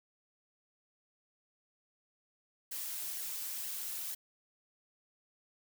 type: noise with flanger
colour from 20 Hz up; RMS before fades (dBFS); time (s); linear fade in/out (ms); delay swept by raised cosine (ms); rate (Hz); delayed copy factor
blue; -40; 2.71-4.15; 10; 0.81 to 5.41; 2.1; -0.5
effects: none